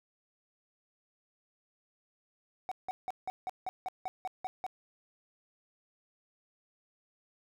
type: tone bursts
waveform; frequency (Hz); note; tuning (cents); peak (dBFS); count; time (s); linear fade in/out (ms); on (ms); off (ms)
triangle; 749; F#5; +21; -31; 11; 2.69-4.665; 0; 25; 170
effects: none